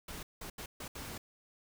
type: noise bursts at uneven times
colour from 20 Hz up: pink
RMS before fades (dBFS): -44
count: 5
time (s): 0.08-0.23 / 0.41-0.5 / 0.58-0.66 / 0.8-0.88 / 0.95-1.18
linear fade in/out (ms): 5
effects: none